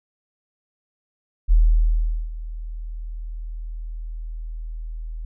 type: tone with ADSR envelope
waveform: sine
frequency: 40.05 Hz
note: E1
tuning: 49 cents flat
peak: -10 dBFS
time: 1.48-5.25 s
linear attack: 34 ms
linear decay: 780 ms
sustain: -18 dB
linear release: 3 ms
effects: none